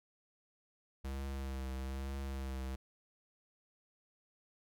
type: tone with vibrato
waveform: square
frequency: 66.9 Hz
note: C2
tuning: 39 cents sharp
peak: -39 dBFS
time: 1.04-2.76 s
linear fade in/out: 10 ms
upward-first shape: triangle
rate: 1.1 Hz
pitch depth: 39 cents each way
effects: none